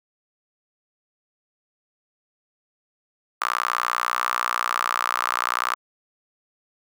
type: tone with high-pass filter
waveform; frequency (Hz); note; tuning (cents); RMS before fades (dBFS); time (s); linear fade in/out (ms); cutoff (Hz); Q
sawtooth; 60.4; B1; -38; -25; 3.41-5.75; 5; 1200; 5.8
effects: none